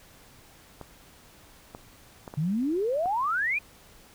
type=clicks; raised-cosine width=1 ms; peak=-25 dBFS; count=5; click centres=0.813 / 1.749 / 2.278 / 2.339 / 3.058 s
type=exponential sweep; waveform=sine; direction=up; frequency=142.1 to 2509 Hz; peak=-24 dBFS; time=2.37-3.59 s; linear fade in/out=10 ms
effects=pink hiss -54 dBFS RMS until 4.14 s